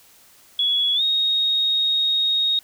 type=tone with pitch glide; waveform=sine; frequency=3372 to 3741 Hz; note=G#7 to A#7; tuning=+26 to +5 cents; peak=-17 dBFS; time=0.59-2.59 s; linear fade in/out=2 ms; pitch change=+179 cents; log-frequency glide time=0.95-1.02 s; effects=white hiss -52 dBFS RMS until 2.63 s